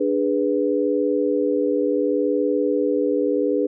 sine chord, G# diminished, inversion second, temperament equal with one note detuned, 293.7 / 413.2 / 493.9 Hz, D4 / G#4 / B4, 0 / -9 / 0 cents, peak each -22 dBFS, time 0-3.67 s, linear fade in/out 10 ms, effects none

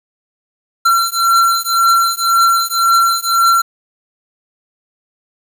square beating tone pair, 1361 / 1362.9 Hz, F6 / F6, -45 / -43 cents, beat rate 1.9 Hz, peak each -14 dBFS, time 0.85-3.62 s, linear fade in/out 10 ms, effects 7-bit

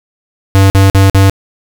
square tone bursts, 97.3 Hz, G2, 12 cents flat, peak -4 dBFS, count 4, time 0.55-1.297 s, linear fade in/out 0 ms, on 150 ms, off 49 ms, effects none

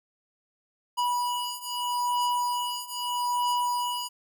square beating tone pair, 976 / 976.79 Hz, B5 / B5, -21 / -19 cents, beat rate 0.79 Hz, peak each -31 / -29 dBFS, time 0.97-4.09 s, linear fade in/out 20 ms, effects none

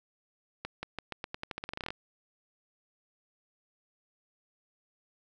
accelerating click train, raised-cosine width 0.3 ms, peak -20 dBFS, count 18, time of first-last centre 0.65-1.905 s, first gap 180 ms, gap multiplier 0.87, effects none

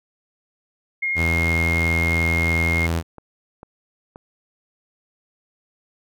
sine tone with vibrato, 2139 Hz, C7, 38 cents sharp, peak -20 dBFS, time 1.02-2.87 s, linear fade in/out 10 ms, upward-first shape triangle, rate 11 Hz, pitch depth 8 cents each way
sawtooth tone, 83 Hz, E2, 12 cents sharp, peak -16 dBFS, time 1.15-3.03 s, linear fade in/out 50 ms
clicks, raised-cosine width 1 ms, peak -25 dBFS, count 5, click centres 2.908 / 2.956 / 3.183 / 3.631 / 4.159 s
effects none

